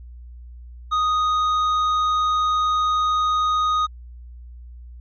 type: tone with hard clipping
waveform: sine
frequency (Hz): 1244.5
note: D#6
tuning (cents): 0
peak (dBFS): -19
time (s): 0.91-3.87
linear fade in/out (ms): 20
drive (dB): 6
effects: added 60 Hz sine -37 dBFS peak until 5 s + resampled to 16000 Hz